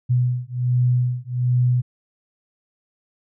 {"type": "beating tone pair", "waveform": "sine", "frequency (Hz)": [123.47, 124.77], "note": ["B2", "B2"], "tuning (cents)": [0, 18], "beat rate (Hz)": 1.3, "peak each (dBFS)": -20, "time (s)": [0.09, 1.82], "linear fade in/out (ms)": 20, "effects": []}